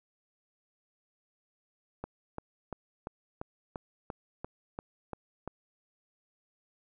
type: click train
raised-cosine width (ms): 1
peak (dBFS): -23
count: 11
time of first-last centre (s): 2.04-5.476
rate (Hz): 2.91
effects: none